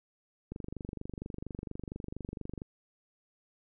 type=click train; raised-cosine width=3 ms; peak=-26 dBFS; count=52; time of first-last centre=0.52-2.619 s; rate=24.3 Hz; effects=none